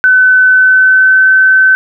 sine tone with pitch glide, 1512 to 1529.6 Hz, F#6 to G6, +37 to -43 cents, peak -3 dBFS, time 0.04-1.75 s, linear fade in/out 0 ms, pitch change +20 cents, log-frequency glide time 0.48-1.28 s, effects none

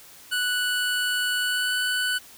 25% pulse tone with pitch glide, 1480 to 1492.9 Hz, F#6 to F#6, 0 to +15 cents, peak -19 dBFS, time 0.31-2.19 s, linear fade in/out 20 ms, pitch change +15 cents, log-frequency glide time 1.4-1.75 s, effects white hiss -48 dBFS RMS until 2.37 s

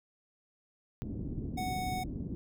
white low-pass noise, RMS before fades -38 dBFS, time 1.02-2.35 s, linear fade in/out 0 ms, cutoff 280 Hz, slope 24 dB/octave
square tone, 740 Hz, F#5, in tune, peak -35 dBFS, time 1.57-2.04 s, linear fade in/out 10 ms
effects none

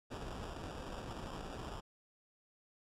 pink noise with sample-and-hold, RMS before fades -45 dBFS, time 0.1-1.81 s, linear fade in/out 20 ms, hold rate 2100 Hz, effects low-pass 8000 Hz 12 dB/octave

